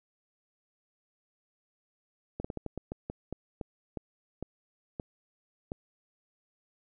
slowing click train, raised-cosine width 2 ms, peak -22 dBFS, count 14, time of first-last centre 2.4-5.719 s, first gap 45 ms, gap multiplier 1.26, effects none

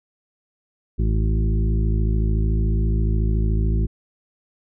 harmonic tone with a mistuned harmonic, 54 Hz, A1, 32 cents flat, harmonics 1 / 2 / 3 / 4 / 6 / 7, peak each -18 / -24 / -28 / -30 / -34 / -35 dBFS, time 0.98-3.87 s, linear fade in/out 20 ms, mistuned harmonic 1, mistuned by +27 cents, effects none

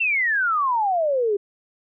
sine exponential sweep, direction down, 2750 to 392 Hz, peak -18 dBFS, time 0-1.37 s, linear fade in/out 10 ms, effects none

